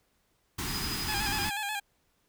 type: band-stop noise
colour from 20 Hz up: pink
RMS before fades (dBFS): -34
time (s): 0.58-1.5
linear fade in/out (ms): 10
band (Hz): 400 to 800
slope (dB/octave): 48
type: tone with tremolo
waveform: triangle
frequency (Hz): 4978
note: D#8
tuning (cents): 0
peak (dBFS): -32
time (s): 0.66-1.52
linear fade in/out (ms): 50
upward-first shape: triangle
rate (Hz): 12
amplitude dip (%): 75
type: tone with vibrato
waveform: 15% pulse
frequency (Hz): 830.6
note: G#5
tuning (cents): 0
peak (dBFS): -25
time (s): 1.08-1.8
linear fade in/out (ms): 10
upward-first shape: square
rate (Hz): 8.2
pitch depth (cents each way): 52
effects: pink hiss -72 dBFS RMS until 2.28 s